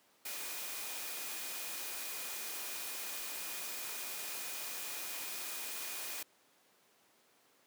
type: tone in noise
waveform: sine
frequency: 2459 Hz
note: D#7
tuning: 21 cents flat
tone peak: -52 dBFS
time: 0.25-6.23 s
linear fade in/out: 5 ms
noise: white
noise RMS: -42 dBFS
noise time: 0.25-6.23 s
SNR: -13 dB
effects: pink hiss -68 dBFS RMS until 7.66 s + high-pass 300 Hz 12 dB/octave